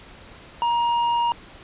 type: tone with tanh clipping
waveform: sine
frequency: 945 Hz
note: A#5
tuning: 23 cents sharp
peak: -20 dBFS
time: 0.62-1.32 s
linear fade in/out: 0 ms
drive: 8 dB
effects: pink hiss -45 dBFS RMS until 1.63 s + resampled to 8000 Hz